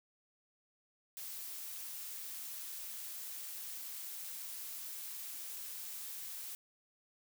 blue noise, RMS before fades -45 dBFS, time 1.17-6.55 s, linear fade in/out 0 ms, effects none

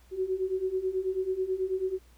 sine beating tone pair, 370 / 379.2 Hz, F#4 / F#4, 0 / +43 cents, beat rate 9.2 Hz, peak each -32 / -29 dBFS, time 0.11-1.99 s, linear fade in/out 50 ms, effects added 60 Hz sine -55 dBFS peak until 2.17 s + pink hiss -63 dBFS RMS until 2.17 s

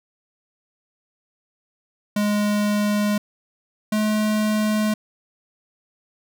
square tone pair in turn, 207.7 / 213.7 Hz, G#3 / G#3, 0 / +50 cents, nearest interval unison, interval 50 cents, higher second, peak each -19 dBFS, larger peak neither, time 2.16-3.18 / 3.92-4.94 s, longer neither, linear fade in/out 5 ms, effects none

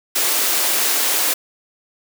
white high-pass noise, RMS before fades -18 dBFS, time 0.15-1.34 s, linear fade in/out 10 ms, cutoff 260 Hz, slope 48 dB/octave, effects none

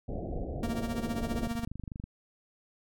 pink low-pass noise, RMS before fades -36 dBFS, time 0.08-1.48 s, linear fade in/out 10 ms, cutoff 740 Hz, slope 96 dB/octave
45% pulse tone with tremolo, 232 Hz, A#3, 8 cents flat, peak -30 dBFS, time 0.63-1.65 s, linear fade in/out 2 ms, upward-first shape sine, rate 15 Hz, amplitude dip 70%
click train, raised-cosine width 5 ms, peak -27 dBFS, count 21, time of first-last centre 1.23-2.04 s, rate 24.7 Hz
effects none

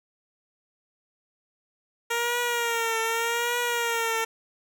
10% pulse tone with vibrato, 466.2 Hz, A#4, in tune, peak -16 dBFS, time 2.1-4.25 s, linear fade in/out 10 ms, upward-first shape triangle, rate 0.84 Hz, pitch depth 66 cents each way, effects none

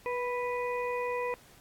harmonic tone with a mistuned harmonic, 493.9 Hz, B4, in tune, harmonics 1 / 2 / 4 / 5, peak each -32 / -35 / -41 / -42 dBFS, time 0.06-1.34 s, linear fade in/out 0 ms, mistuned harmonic 1, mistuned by -17 cents, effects pink hiss -58 dBFS RMS until 1.6 s + AAC 64 kbps

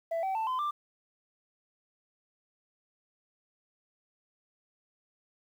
sine tone with pitch steps, 664 / 767.2 / 886.3 / 1024 / 1183.1 Hz, E5 / G5 / A5 / C6 / D6, +12 / -37 / +12 / -38 / +12 cents, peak -26 dBFS, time 0.11-0.71 s, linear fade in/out 10 ms, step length 120 ms, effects tanh soft clip ceiling -28 dBFS + 10-bit

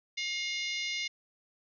harmonic tone with a mistuned harmonic, 713 Hz, F5, 36 cents sharp, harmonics 3 / 4 / 5 / 6 / 7 / 8 / 9, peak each -35 / -40 / -39 / -43 / -42 / -46 / -47 dBFS, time 0.17-1.08 s, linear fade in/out 10 ms, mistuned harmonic 6, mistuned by -67 cents, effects none

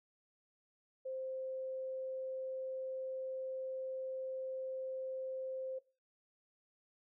sine tone, 523.3 Hz, C5, in tune, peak -39 dBFS, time 1.05-5.79 s, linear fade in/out 10 ms, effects noise-tail reverb RT60 0.3 s tail -18 dB re dry

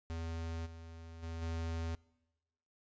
square tone with level steps, 82.41 Hz, E2, in tune, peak -39 / -49 / -41 / -37 dBFS, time 0.1-1.95 s, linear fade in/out 0 ms, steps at 0.65 / 1.22 / 1.41 s, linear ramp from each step 20 ms, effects noise-tail reverb RT60 1.0 s tail -24 dB re dry + resampled to 16000 Hz

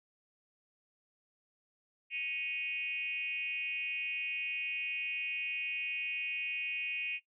sine tone with frequency modulation, 2497 Hz, D#7, 6 cents sharp, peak -34 dBFS, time 2.1-7.2 s, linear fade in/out 50 ms, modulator 291 Hz, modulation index 0.92, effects noise-tail reverb RT60 0.1 s tail -17 dB re dry

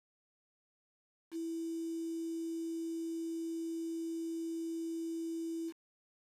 sine tone with quantisation, 329.6 Hz, E4, in tune, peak -36 dBFS, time 1.31-5.73 s, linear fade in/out 50 ms, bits 9, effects resampled to 32000 Hz

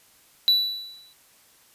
triangle tone with exponential decay, 3951 Hz, B7, in tune, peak -12 dBFS, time 0.48-1.13 s, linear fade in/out 0 ms, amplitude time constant 140 ms, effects white hiss -57 dBFS RMS until 1.74 s + resampled to 32000 Hz

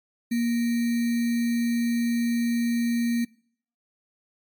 sine tone with sample-and-hold, 235.6 Hz, A#3, 19 cents sharp, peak -21 dBFS, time 0.31-3.25 s, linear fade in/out 10 ms, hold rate 2100 Hz, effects noise-tail reverb RT60 0.6 s tail -24 dB re dry + MP3 96 kbps

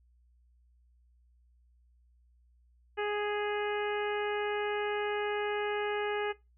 harmonic tone, 415.3 Hz, G#4, in tune, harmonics 1 / 2 / 3 / 4 / 5 / 6 / 7, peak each -32 / -37 / -42 / -39 / -44 / -45 / -47 dBFS, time 2.97-6.33 s, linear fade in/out 20 ms, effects noise-tail reverb RT60 0.2 s tail -18 dB re dry + added 60 Hz sine -62 dBFS peak until 6.57 s

